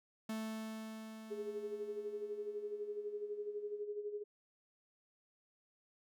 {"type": "tone with exponential decay", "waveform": "45% pulse", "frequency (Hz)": 220, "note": "A3", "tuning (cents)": 0, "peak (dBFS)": -38, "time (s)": [0.29, 3.84], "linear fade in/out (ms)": 5, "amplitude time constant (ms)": 770}
{"type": "tone with tremolo", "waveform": "sine", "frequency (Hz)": 415.3, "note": "G#4", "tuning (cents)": 0, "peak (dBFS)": -37, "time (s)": [1.3, 4.24], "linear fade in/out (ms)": 20, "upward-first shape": "sine", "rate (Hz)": 12, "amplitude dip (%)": 65}
{"effects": []}